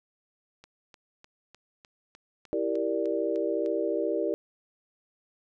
click train, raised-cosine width 0.2 ms, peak -32 dBFS, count 11, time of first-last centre 0.64-3.661 s, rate 3.31 Hz
sine chord, E half-diminished seventh, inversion none, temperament equal, 329.6 / 392 / 466.2 / 587.3 Hz, E4 / G4 / Bb4 / D5, 0 / 0 / 0 / 0 cents, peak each -31 dBFS, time 2.53-4.34 s, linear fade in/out 0 ms
effects none

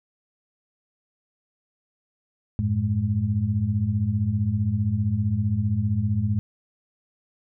sine tone cluster, 93.8 / 109.1 / 209.2 Hz, F#2 / A2 / G#3, +24 / -14 / +13 cents, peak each -26 / -23 / -27 dBFS, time 2.59-6.39 s, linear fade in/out 0 ms, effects none

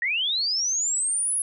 sine linear sweep, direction up, 1834 to 10690 Hz, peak -22 dBFS, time 0.02-1.42 s, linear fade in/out 2 ms, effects none

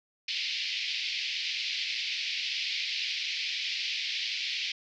pink band-pass noise, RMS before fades -33 dBFS, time 0.28-4.72 s, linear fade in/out 5 ms, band 2200 to 5100 Hz, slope 48 dB/octave, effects none

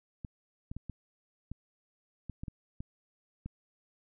clicks, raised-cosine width 5 ms, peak -27 dBFS, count 10, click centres 0.248 / 0.715 / 0.766 / 0.897 / 1.516 / 2.297 / 2.435 / 2.482 / 2.805 / 3.46 s, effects none

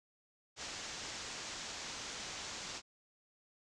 white low-pass noise, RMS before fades -45 dBFS, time 0.56-2.82 s, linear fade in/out 50 ms, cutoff 7200 Hz, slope 48 dB/octave, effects none

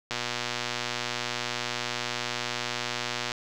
click train, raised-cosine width 0.2 ms, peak -12 dBFS, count 386, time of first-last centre 0.11-3.318 s, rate 120 Hz, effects none

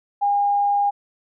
sine tone, 811 Hz, G#5, 41 cents flat, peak -16 dBFS, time 0.21-0.91 s, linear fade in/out 20 ms, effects none

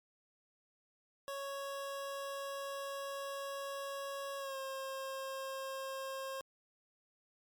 25% pulse tone with pitch glide, 554 to 535.4 Hz, C#5 to C5, -1 to +40 cents, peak -36 dBFS, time 1.28-6.41 s, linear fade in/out 0 ms, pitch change -59 cents, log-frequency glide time 4.38-4.57 s, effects MP3 96 kbps

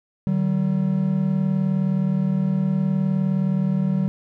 triangle tone pair together, 151.44 / 190.8 Hz, D#3 / G3, -47 / -47 cents, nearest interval major third, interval 400 cents, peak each -21 / -18 dBFS, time 0.27-4.08 s, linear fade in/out 0 ms, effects none

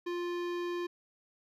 sine tone with hard clipping, 350 Hz, F4, 4 cents sharp, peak -35 dBFS, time 0.06-0.87 s, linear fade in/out 10 ms, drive 18 dB, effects none

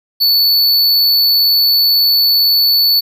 square tone, 4459 Hz, C#8, 9 cents sharp, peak -9 dBFS, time 0.2-3.01 s, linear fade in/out 20 ms, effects none

